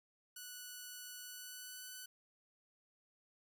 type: tone with pitch glide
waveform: 5% pulse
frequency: 1478 to 1497.8 Hz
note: F#6 to F#6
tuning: -2 to +21 cents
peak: -37 dBFS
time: 0.36-2.06 s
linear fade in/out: 5 ms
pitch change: +23 cents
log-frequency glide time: 1.19-1.91 s
effects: none